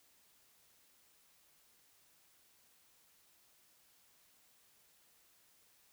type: silence
effects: white hiss -69 dBFS RMS until 5.92 s